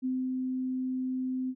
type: tone with ADSR envelope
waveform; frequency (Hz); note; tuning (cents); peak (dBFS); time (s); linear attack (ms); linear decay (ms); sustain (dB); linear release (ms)
sine; 257.4; C4; -28; -27; 0.02-1.55; 32; 240; -2; 57
effects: none